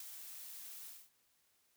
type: noise with ADSR envelope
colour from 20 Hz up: blue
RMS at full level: -42 dBFS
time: 0-1.1 s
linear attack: 5 ms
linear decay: 4 ms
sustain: -8 dB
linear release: 240 ms
effects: white hiss -75 dBFS RMS until 1.76 s